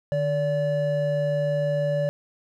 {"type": "tone pair together", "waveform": "triangle", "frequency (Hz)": [150.1, 576.6], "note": ["D3", "D5"], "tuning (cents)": [38, -32], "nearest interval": "octave + major seventh", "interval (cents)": 2330, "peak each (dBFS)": [-24, -21], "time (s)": [0.12, 2.09], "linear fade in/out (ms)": 0, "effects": []}